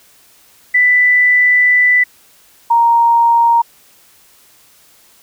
sine tone pair in turn, 1986 / 932.9 Hz, B6 / A#5, +9 / +1 cents, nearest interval octave + minor second, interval 1308 cents, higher first, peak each -7 dBFS, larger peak neither, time 0.74-2.04 / 2.7-3.62 s, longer first, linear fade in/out 10 ms, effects white hiss -48 dBFS RMS until 5.22 s

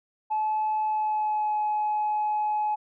sine tone with pitch glide, 861 to 847.2 Hz, A5 to G#5, -38 to +34 cents, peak -22 dBFS, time 0.3-2.76 s, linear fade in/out 20 ms, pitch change -28 cents, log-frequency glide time 0.86-1.57 s, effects tanh soft clip ceiling -20 dBFS

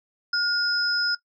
sine tone pair together, 1431 / 5100 Hz, F6 / D#8, +42 / +42 cents, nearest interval octave + minor seventh, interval 2200 cents, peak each -23 dBFS, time 0.33-1.15 s, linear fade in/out 5 ms, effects noise-tail reverb RT60 0.1 s tail -19 dB re dry

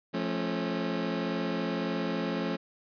25% pulse chord, F augmented, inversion none, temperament just, 174.61 / 218.3 / 272.8 Hz, F3 / A3 / C#4, 0 / -13 / -28 cents, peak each -30 dBFS, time 0.13-2.57 s, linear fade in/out 20 ms, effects resampled to 11025 Hz

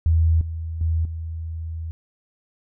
sine tone with level steps, 81.4 Hz, E2, 21 cents flat, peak -14 / -26 / -18 / -27 dBFS, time 0.06-1.91 s, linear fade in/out 0 ms, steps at 0.41 / 0.81 / 1.05 s, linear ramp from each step 2 ms, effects none

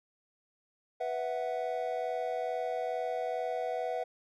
triangle chord, B suspended fourth, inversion none, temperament just, 493.9 / 658.5 / 740.8 Hz, B4 / E5 / F#5, 0 / -2 / +2 cents, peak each -34 dBFS, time 1-4.04 s, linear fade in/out 10 ms, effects none

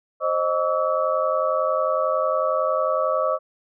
sine tone cluster, 528 / 619 / 1139 / 1303 Hz, C5 / D#5 / C#6 / E6, +16 / -9 / +47 / -20 cents, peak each -24 / -23 / -25 / -28 dBFS, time 0.2-3.39 s, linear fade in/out 50 ms, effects none

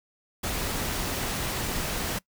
pink noise, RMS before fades -30 dBFS, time 0.43-2.19 s, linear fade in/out 10 ms, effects noise-tail reverb RT60 0.1 s tail -22 dB re dry

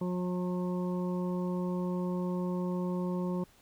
harmonic tone, 180 Hz, F#3, 47 cents flat, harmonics 1 / 2 / 3 / 5 / 6, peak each -31 / -37 / -41 / -45 / -47 dBFS, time 0.01-3.44 s, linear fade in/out 5 ms, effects pink hiss -62 dBFS RMS until 3.61 s

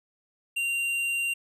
sine tone with hard clipping, 2770 Hz, F7, 15 cents flat, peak -27 dBFS, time 0.56-1.34 s, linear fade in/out 10 ms, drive 8 dB, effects none

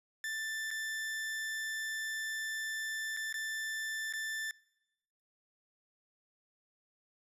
40% pulse tone with dropouts, 1768 Hz, A6, 8 cents sharp, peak -35 dBFS, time 0.24-4.51 s, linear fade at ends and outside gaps 1 ms, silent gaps 0.706-0.712 / 3.166-3.171 / 3.327-3.341 / 4.126-4.136 s, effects noise-tail reverb RT60 1.0 s tail -25 dB re dry + resampled to 32000 Hz

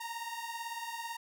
sawtooth beating tone pair, 920 / 938 Hz, A#5 / A#5, -23 / +11 cents, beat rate 18 Hz, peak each -37 / -38 dBFS, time 0-1.17 s, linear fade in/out 10 ms, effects none

